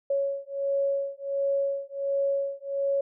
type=beating tone pair; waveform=sine; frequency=554.4 / 555.8 Hz; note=C#5 / C#5; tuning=0 / +4 cents; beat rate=1.4 Hz; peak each=-28 dBFS; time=0.1-3.01 s; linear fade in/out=5 ms; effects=none